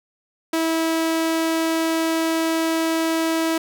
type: tone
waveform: sawtooth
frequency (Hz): 325.3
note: E4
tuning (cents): -23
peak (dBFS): -15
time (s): 0.53-3.58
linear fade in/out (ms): 5
effects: none